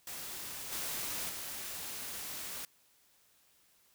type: noise with level steps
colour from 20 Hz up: white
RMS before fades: -43 / -38 / -42 dBFS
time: 0.07-2.65 s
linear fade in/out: 2 ms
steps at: 0.72 / 1.29 s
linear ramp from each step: 5 ms
effects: white hiss -68 dBFS RMS until 3.94 s